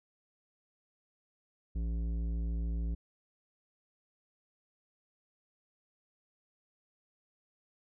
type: tone with tanh clipping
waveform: sine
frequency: 56.7 Hz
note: A#1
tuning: 47 cents flat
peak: -33 dBFS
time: 1.75-2.95 s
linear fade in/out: 10 ms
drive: 12 dB
effects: none